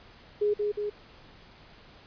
sine tone with echo, 415.5 Hz, G#4, 1 cent sharp, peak -22 dBFS, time 0.41-0.54 s, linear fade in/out 10 ms, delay 180 ms, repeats 2, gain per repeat -3 dB, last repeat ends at 0.9 s, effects pink hiss -53 dBFS RMS until 2.06 s + resampled to 11025 Hz

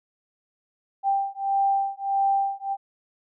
sine beating tone pair, 787 / 788.6 Hz, G5 / G5, +7 / +10 cents, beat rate 1.6 Hz, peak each -24 dBFS, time 1.03-2.77 s, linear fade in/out 50 ms, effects none

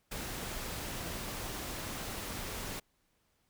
pink noise, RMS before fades -40 dBFS, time 0.11-2.8 s, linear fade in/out 10 ms, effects pink hiss -75 dBFS RMS until 3.49 s

